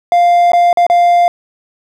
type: tone with dropouts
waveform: triangle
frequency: 698.5 Hz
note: F5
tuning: in tune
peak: -4 dBFS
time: 0.12-1.28 s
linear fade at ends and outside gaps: 1 ms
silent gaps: 0.519-0.533 / 0.729-0.772 / 0.866-0.899 s
effects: none